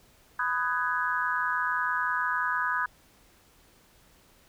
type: chord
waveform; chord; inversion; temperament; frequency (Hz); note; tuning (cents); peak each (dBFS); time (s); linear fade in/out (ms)
sine; G# minor seventh; first; just; 996.7 / 1245.9 / 1495.1 / 1661.2; B5 / D#6 / F#6 / G#6; +16 / +2 / +18 / 0; -31; 0.39-2.86; 5
effects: pink hiss -60 dBFS RMS until 4.48 s

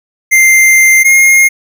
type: tone pair in turn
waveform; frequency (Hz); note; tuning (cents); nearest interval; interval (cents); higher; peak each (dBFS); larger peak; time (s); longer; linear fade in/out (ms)
square; 2093 / 2136; C7 / C7; 0 / +35; unison; 35; second; -4; neither; 0.31-1.04 / 1.04-1.49; first; 20
effects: none

